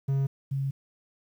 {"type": "tone pair in turn", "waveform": ["triangle", "sine"], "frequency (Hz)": [136.7, 136.7], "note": ["C#3", "C#3"], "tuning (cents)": [-24, -24], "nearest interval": "unison", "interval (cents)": 0, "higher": "neither", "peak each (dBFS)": [-21, -26], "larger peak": "first", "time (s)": [[0.08, 0.27], [0.51, 0.71]], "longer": "second", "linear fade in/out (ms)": 10, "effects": ["10-bit"]}